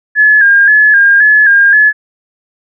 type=tone with vibrato; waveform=sine; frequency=1661.2 Hz; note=G#6; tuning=in tune; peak=-3 dBFS; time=0.15-1.93 s; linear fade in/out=50 ms; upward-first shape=square; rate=1.9 Hz; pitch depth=51 cents each way; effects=none